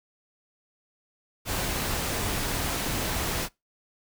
pink noise, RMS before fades -29 dBFS, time 1.45-3.49 s, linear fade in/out 50 ms, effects noise-tail reverb RT60 0.2 s tail -23 dB re dry

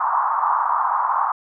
pink band-pass noise, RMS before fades -20 dBFS, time 0-1.32 s, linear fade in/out 5 ms, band 880 to 1200 Hz, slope 48 dB/octave, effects none

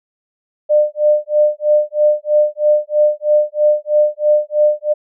sine tone with tremolo, 600 Hz, D5, 37 cents sharp, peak -7 dBFS, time 0.69-4.94 s, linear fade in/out 20 ms, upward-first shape sine, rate 3.1 Hz, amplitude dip 100%, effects none

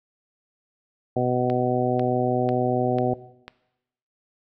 harmonic tone, 124.8 Hz, B2, 19 cents sharp, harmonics 1 / 2 / 3 / 4 / 5 / 6, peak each -27 / -27 / -27 / -27 / -27 / -27 dBFS, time 1.16-3.14 s, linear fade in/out 5 ms
click train, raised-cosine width 0.3 ms, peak -20 dBFS, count 5, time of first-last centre 1.5-3.48 s, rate 2.02 Hz
effects noise-tail reverb RT60 0.9 s tail -18 dB re dry

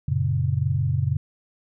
sine chord, F# major, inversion none, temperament equal, 92.5 / 116.54 / 138.59 Hz, F#2 / A#2 / C#3, 0 / 0 / 0 cents, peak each -25 / -25 / -23 dBFS, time 0.08-1.17 s, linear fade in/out 5 ms, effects none

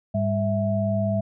sine tone cluster, 105.1 / 200.9 / 656 Hz, G#2 / G3 / E5, +21 / +43 / -9 cents, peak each -25 dBFS, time 0.14-1.21 s, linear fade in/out 10 ms, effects none

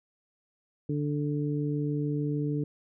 harmonic tone, 146.83 Hz, D3, in tune, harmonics 1 / 2 / 3, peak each -29 / -31 / -36 dBFS, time 0.89-2.64 s, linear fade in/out 5 ms, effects none

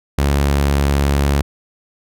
sawtooth tone with vibrato, 70.5 Hz, C#2, 30 cents sharp, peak -9 dBFS, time 0.18-1.42 s, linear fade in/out 5 ms, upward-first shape sine, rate 17 Hz, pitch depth 12 cents each way, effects none

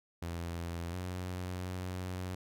sawtooth tone with pitch steps, 85.1 / 90.9 / 91.6 Hz, F2 / F#2 / F#2, -44 / -30 / -17 cents, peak -33 dBFS, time 0.22-2.35 s, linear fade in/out 5 ms, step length 710 ms, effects none

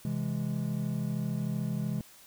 triangle chord, C augmented, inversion none, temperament equal with one note detuned, 131.72 / 164.81 / 207.7 Hz, C3 / E3 / G#3, +12 / 0 / 0 cents, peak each -32 dBFS, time 0.05-2.01 s, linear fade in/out 2 ms, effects white hiss -55 dBFS RMS until 2.26 s

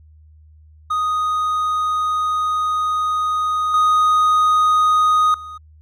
triangle tone with level steps, 1244.5 Hz, D#6, in tune, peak -15 / -10 / -29 dBFS, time 0.9-5.58 s, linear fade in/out 10 ms, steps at 3.74 / 5.34 s, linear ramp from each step 2 ms, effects added 77 Hz sine -44 dBFS peak until 5.81 s

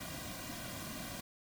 pink noise with comb filter, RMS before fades -44 dBFS, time 0-1.21 s, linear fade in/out 10 ms, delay 2.3 ms, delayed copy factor -0.85, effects none

